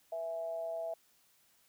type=tone with amplitude modulation; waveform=sine; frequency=659.3 Hz; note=E5; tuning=in tune; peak=-33 dBFS; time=0.12-0.94 s; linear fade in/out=5 ms; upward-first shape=sine; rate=172 Hz; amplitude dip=55%; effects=white hiss -69 dBFS RMS until 1.68 s